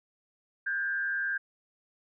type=tone with frequency modulation; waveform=sine; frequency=1595 Hz; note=G6; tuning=30 cents sharp; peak=-28 dBFS; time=0.66-1.38 s; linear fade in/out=10 ms; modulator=114 Hz; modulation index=0.63; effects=none